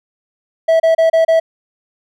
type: tone bursts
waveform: triangle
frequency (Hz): 652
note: E5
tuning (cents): -19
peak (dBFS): -6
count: 5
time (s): 0.68-1.4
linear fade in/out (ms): 10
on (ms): 120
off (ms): 30
effects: none